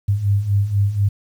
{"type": "beating tone pair", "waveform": "sine", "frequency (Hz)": [98, 102.1], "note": ["G2", "G#2"], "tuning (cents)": [0, -29], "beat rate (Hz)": 4.1, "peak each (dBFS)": [-21, -16], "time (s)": [0.08, 1.09], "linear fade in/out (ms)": 10, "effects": ["8-bit"]}